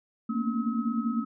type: tone cluster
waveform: sine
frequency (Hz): 224.7 / 234.8 / 250.4 / 282.4 / 1282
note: A3 / A#3 / B3 / C#4 / E6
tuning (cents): +37 / +13 / +24 / +32 / -49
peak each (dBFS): -29 / -30 / -37 / -36 / -37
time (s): 0.29-1.25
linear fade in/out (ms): 10
effects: none